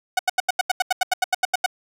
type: tone bursts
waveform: sawtooth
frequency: 740 Hz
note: F#5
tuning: in tune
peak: -12 dBFS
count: 15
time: 0.17-1.662 s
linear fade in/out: 5 ms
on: 22 ms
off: 83 ms
effects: low-pass 12000 Hz 12 dB/octave + 7-bit